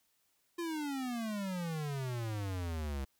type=exponential sweep; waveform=square; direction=down; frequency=349.2 to 66.1 Hz; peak=-36 dBFS; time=0.58-3.05 s; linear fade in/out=10 ms; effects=white hiss -75 dBFS RMS until 3.19 s